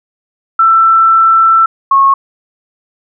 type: tone pair in turn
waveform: sine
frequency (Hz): 1334 / 1093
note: E6 / C#6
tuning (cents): +20 / -25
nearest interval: minor third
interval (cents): 345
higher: first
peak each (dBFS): -4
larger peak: neither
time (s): 0.59-1.66 / 1.91-2.14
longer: first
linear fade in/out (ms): 5
effects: none